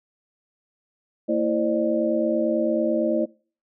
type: tone cluster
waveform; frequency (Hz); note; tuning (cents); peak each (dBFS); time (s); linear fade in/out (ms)
sine; 227.8 / 331.8 / 531 / 600; A#3 / E4 / C5 / D5; -40 / +11 / +25 / +37; -25 / -24 / -27 / -24; 1.28-3.26; 20
effects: noise-tail reverb RT60 0.4 s tail -23 dB re dry